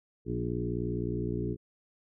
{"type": "harmonic tone with a mistuned harmonic", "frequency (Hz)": 59.6, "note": "A#1", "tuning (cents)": 39, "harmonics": [1, 2, 3, 4, 5, 6, 7], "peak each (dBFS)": [-39, -35, -37, -41, -38, -37, -38], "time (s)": [0.25, 1.57], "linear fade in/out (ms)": 50, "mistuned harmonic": 4, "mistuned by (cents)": 27, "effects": []}